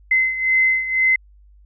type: beating tone pair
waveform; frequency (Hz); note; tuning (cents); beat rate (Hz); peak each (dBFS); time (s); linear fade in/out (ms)
sine; 2055 / 2057; C7 / C7; -32 / -30; 2; -16 / -21; 0.11-1.16; 5
effects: added 50 Hz sine -46 dBFS peak until 1.65 s